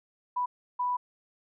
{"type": "tone bursts at uneven times", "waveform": "sine", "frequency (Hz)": 987.8, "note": "B5", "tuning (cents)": 0, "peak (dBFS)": -26, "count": 2, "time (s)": [[0.36, 0.46], [0.79, 0.97]], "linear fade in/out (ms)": 10, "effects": []}